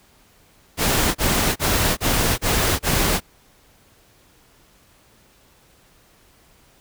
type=noise bursts; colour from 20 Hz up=pink; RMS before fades=-19 dBFS; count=6; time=0.77-3.205 s; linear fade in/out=50 ms; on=380 ms; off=31 ms; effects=pink hiss -55 dBFS RMS until 6.8 s